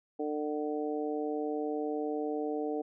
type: harmonic tone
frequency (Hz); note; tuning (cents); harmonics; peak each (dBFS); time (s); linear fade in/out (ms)
150; D3; +37; 2 / 3 / 4 / 5; -35 / -34 / -41 / -40; 0.19-2.82; 10
effects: none